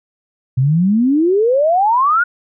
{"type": "exponential sweep", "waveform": "sine", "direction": "up", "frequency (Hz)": [123.47, 1480], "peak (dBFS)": -10, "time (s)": [0.57, 2.24], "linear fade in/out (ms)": 10, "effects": []}